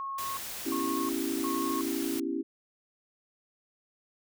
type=tone bursts; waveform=sine; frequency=1091 Hz; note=C#6; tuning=28 cents flat; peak=-33 dBFS; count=3; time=0-1.81 s; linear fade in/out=0 ms; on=370 ms; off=350 ms
type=noise; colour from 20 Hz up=white; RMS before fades=-39 dBFS; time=0.18-2.2 s; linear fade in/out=5 ms
type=chord; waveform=sine; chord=C# half-diminished seventh; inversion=third; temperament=equal; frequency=246.9 / 277.2 / 329.6 / 392 Hz; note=B3 / C#4 / E4 / G4; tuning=0 / 0 / 0 / 0 cents; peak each=-38 / -33 / -33 / -38 dBFS; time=0.65-2.43 s; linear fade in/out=20 ms
effects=none